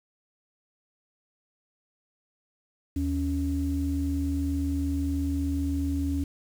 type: tone pair together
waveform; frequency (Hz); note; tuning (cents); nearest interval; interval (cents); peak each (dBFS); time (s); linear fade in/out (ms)
sine; 77.78 / 279.1; D#2 / C#4; 0 / +12; octave + minor seventh; 2212; -27; 2.96-6.24; 5
effects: tanh soft clip ceiling -17 dBFS + 8-bit